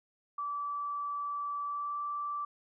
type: tone with pitch glide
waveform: sine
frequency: 1157 to 1166.4 Hz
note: D6 to D6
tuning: -26 to -12 cents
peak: -33 dBFS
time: 0.38-2.45 s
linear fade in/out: 5 ms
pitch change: +14 cents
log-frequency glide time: 1.65-2 s
effects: none